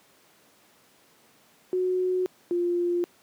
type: tone pair in turn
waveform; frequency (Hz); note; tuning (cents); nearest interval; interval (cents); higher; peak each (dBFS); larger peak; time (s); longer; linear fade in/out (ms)
sine; 367.3 / 349.5; F#4 / F4; -13 / +1; minor second; 86; first; -22; neither; 1.73-2.26 / 2.51-3.04; neither; 0
effects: pink hiss -59 dBFS RMS until 3.22 s + high-pass 200 Hz 12 dB/octave